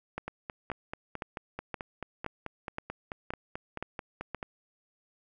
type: two click trains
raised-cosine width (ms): 0.5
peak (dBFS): -19 / -21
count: 9 / 20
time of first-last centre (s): 0.18-4.347 / 0.28-4.428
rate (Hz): 1.92 / 4.58
effects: none